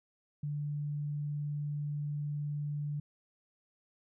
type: tone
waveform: sine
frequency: 146.83 Hz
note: D3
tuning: in tune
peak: -33 dBFS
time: 0.43-3 s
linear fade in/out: 5 ms
effects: none